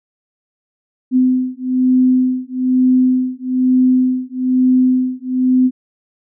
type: beating tone pair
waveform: sine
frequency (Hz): 254.7 / 255.8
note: C4 / C4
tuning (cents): -46 / -39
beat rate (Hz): 1.1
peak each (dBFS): -14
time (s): 1.11-5.71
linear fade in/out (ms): 50
effects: none